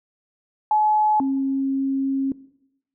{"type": "tone pair in turn", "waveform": "sine", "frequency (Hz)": [853, 270.4], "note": ["G#5", "C#4"], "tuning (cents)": [46, -43], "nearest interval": "octave + minor sixth", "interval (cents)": 1989, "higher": "first", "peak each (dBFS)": [-15, -19], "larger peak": "first", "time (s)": [[0.71, 1.2], [1.2, 2.32]], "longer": "second", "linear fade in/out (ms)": 2, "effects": ["noise-tail reverb RT60 0.8 s tail -19 dB re dry"]}